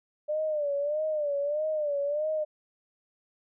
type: tone with vibrato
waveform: sine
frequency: 594 Hz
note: D5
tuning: 20 cents sharp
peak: -26 dBFS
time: 0.28-2.45 s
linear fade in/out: 20 ms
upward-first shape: sine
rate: 1.6 Hz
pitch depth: 90 cents each way
effects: none